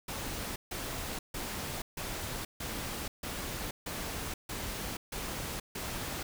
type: noise bursts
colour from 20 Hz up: pink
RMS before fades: -38 dBFS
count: 10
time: 0.08-6.23 s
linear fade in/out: 5 ms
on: 480 ms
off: 150 ms
effects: none